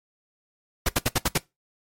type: noise bursts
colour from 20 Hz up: pink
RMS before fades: -21 dBFS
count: 6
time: 0.86-1.379 s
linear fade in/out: 5 ms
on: 29 ms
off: 69 ms
effects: noise-tail reverb RT60 0.2 s tail -21 dB re dry + MP3 64 kbps